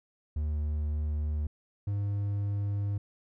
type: tone pair in turn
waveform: triangle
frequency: 75.3 / 101.28 Hz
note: D2 / G#2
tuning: +44 / -43 cents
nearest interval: perfect fourth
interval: 513 cents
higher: second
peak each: -26 / -26 dBFS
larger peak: neither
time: 0.36-1.47 / 1.87-2.98 s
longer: neither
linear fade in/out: 5 ms
effects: none